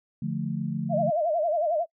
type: chord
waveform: sine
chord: D minor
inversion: none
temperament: equal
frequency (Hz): 146.83 / 174.61 / 220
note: D3 / F3 / A3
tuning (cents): 0 / 0 / 0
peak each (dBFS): -31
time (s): 0.22-1.1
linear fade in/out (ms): 5
type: tone with vibrato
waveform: sine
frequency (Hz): 646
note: E5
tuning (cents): -35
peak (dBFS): -22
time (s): 0.89-1.86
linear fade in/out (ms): 50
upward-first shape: sine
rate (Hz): 11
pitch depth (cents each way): 140
effects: noise-tail reverb RT60 0.1 s tail -25 dB re dry